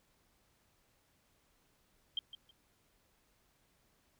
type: tone with echo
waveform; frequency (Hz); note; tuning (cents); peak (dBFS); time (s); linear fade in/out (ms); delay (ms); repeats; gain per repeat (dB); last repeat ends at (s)
sine; 3174; G7; +21; -32; 2.17-2.19; 2; 160; 2; -13; 2.51
effects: pink hiss -73 dBFS RMS until 4.19 s